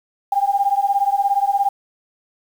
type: beating tone pair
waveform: sine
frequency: 791 / 808 Hz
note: G5 / G#5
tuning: +15 / -48 cents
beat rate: 17 Hz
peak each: -18 dBFS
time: 0.32-1.69 s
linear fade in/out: 5 ms
effects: 7-bit